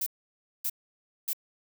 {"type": "noise bursts", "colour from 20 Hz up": "violet", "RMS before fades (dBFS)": -30, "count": 3, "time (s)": [0.01, 1.332], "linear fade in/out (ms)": 5, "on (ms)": 54, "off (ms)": 580, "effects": []}